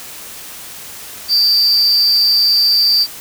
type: tone with amplitude modulation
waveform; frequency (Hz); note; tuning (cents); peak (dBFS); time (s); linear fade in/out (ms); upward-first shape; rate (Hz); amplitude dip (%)
triangle; 4689; D8; -4; -5; 1.28-3.07; 50; sine; 214; 70
effects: white hiss -32 dBFS RMS until 3.2 s